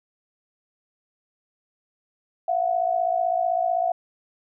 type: tone pair together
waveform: sine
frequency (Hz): 675.2 / 731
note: E5 / F#5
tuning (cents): +41 / -21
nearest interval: minor second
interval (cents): 138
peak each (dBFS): -23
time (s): 2.48-3.92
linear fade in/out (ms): 5
effects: none